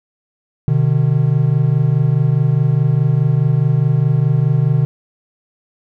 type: tone pair together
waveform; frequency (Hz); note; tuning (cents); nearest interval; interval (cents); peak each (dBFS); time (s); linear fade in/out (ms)
triangle; 126.9 / 151.7; B2 / D#3; +47 / -44; minor third; 309; -12; 0.68-4.85; 0
effects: none